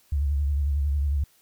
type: tone with vibrato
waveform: sine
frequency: 71.4 Hz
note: D2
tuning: 48 cents flat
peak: -21 dBFS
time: 0.12-1.24 s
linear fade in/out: 5 ms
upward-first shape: sine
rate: 11 Hz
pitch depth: 75 cents each way
effects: white hiss -61 dBFS RMS until 1.41 s